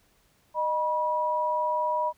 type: tone pair together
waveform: sine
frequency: 615.1 / 970 Hz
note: D#5 / B5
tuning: -20 / -31 cents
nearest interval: minor sixth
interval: 789 cents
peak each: -29 / -25 dBFS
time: 0.54-2.13 s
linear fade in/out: 50 ms
effects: pink hiss -65 dBFS RMS until 2.17 s